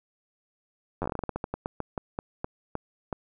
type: slowing click train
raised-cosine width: 1 ms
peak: -16 dBFS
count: 21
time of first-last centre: 1.02-3.128 s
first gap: 10 ms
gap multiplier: 1.21
effects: none